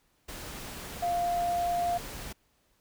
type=tone in noise; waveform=sine; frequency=698.5 Hz; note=F5; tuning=in tune; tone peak=-26 dBFS; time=1.02-1.98 s; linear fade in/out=10 ms; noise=pink; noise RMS=-41 dBFS; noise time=0.28-2.33 s; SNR=+12 dB; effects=pink hiss -70 dBFS RMS until 2.8 s